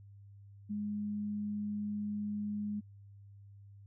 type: tone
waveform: sine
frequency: 207.7 Hz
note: G#3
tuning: in tune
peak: -34 dBFS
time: 0.69-2.81 s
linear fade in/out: 20 ms
effects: added 100 Hz sine -52 dBFS peak until 3.86 s